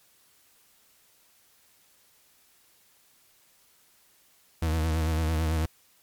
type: tone with vibrato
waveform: 40% pulse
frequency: 79.8 Hz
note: D#2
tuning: 44 cents sharp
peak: -23 dBFS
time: 4.62-5.66 s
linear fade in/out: 5 ms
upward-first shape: sine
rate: 9 Hz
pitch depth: 49 cents each way
effects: white hiss -62 dBFS RMS until 6.02 s + MP3 96 kbps